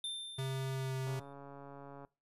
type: tone with exponential decay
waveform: square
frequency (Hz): 3578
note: A7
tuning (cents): +28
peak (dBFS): -37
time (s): 0.04-1.33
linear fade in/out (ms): 2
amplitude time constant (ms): 280
type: tone with pitch glide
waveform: square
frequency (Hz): 133.2 to 131.9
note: C3 to C3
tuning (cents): +31 to +14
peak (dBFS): -36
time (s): 0.38-1.2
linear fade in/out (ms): 10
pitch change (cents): -17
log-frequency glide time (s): 0.73-0.96
type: click train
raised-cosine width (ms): 1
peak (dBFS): -37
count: 138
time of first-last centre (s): 1.07-2.049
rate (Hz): 140
effects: noise-tail reverb RT60 0.3 s tail -22 dB re dry + resampled to 32000 Hz